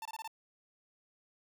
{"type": "tone bursts", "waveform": "45% pulse", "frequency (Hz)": 890, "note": "A5", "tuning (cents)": 20, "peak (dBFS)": -40, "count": 5, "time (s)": [0.02, 0.277], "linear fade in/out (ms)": 2, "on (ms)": 33, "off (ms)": 23, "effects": []}